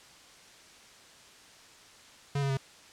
square tone with pitch steps, 141.2 / 138.05 / 134.98 Hz, C#3 / C#3 / C#3, +32 / -7 / -46 cents, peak -28 dBFS, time 2.35-2.572 s, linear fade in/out 5 ms, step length 74 ms, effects white hiss -54 dBFS RMS until 2.92 s + low-pass 7000 Hz 12 dB/octave

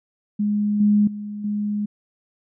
sine tone with level steps, 207.7 Hz, G#3, in tune, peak -18 / -13 / -28 / -21 dBFS, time 0.39-1.86 s, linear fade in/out 10 ms, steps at 0.8 / 1.07 / 1.44 s, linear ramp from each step 5 ms, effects none

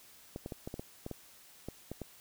clicks, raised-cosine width 2 ms, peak -26 dBFS, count 11, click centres 0.361 / 0.461 / 0.522 / 0.675 / 0.741 / 0.795 / 1.064 / 1.113 / 1.686 / 1.916 / 2.017 s, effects white hiss -58 dBFS RMS until 2.2 s

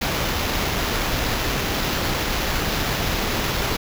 pink noise with sample-and-hold, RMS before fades -23 dBFS, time 0.01-3.77 s, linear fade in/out 10 ms, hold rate 8820 Hz, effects none

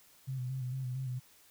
sine tone with vibrato, 129 Hz, C3, 24 cents flat, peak -34 dBFS, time 0.27-1.2 s, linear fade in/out 20 ms, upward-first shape square, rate 4.4 Hz, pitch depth 44 cents each way, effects white hiss -62 dBFS RMS until 1.5 s

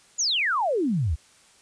sine exponential sweep, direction down, 7220 to 65.8 Hz, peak -21 dBFS, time 0.18-1.16 s, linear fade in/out 20 ms, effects white hiss -56 dBFS RMS until 1.61 s + resampled to 22050 Hz

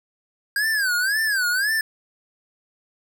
square tone with vibrato, 1598 Hz, G6, 33 cents sharp, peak -20 dBFS, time 0.56-1.81 s, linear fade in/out 2 ms, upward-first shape sine, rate 1.9 Hz, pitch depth 190 cents each way, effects none

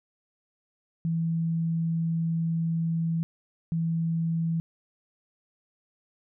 sine tone bursts at uneven times, 164.81 Hz, E3, in tune, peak -24 dBFS, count 2, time 1.05-3.23 / 3.72-4.6 s, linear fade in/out 0 ms, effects none

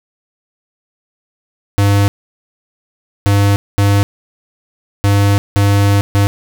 square tone bursts at uneven times, 100.6 Hz, G2, 45 cents sharp, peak -9 dBFS, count 6, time 1.78-2.08 / 3.26-3.56 / 3.78-4.03 / 5.04-5.38 / 5.56-6.01 / 6.15-6.27 s, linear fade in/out 0 ms, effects none

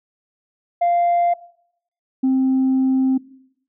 sine tone pair in turn, 695 / 262.7 Hz, F5 / C4, -9 / +7 cents, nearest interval octave + perfect fourth, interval 1684 cents, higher first, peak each -12 dBFS, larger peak neither, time 0.81-1.34 / 2.23-3.18 s, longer second, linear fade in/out 10 ms, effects noise-tail reverb RT60 0.7 s tail -20 dB re dry + tanh soft clip ceiling -12 dBFS

